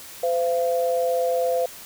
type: tone pair together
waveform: sine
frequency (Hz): 511 / 682.1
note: C5 / F5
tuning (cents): -41 / -41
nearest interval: perfect fourth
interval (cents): 500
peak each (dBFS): -21 / -24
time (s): 0.23-1.66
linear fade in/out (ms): 5
effects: white hiss -41 dBFS RMS until 1.85 s